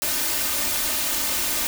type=noise with comb filter; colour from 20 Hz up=white; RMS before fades=-24 dBFS; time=0.02-1.67 s; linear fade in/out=0 ms; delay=3.3 ms; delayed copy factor=+0.7; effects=none